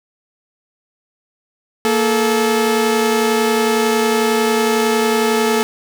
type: tone pair together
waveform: sawtooth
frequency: 231.9 / 432.8 Hz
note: A#3 / A4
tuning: -9 / -29 cents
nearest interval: major seventh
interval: 1080 cents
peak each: -14 / -11 dBFS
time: 1.85-5.63 s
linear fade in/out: 0 ms
effects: none